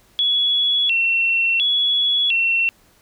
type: tone with vibrato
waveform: sine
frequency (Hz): 3027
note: F#7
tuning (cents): +39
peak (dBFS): -15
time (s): 0.19-2.69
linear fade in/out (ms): 0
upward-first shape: square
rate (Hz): 0.71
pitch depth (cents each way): 190
effects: pink hiss -55 dBFS RMS until 3.01 s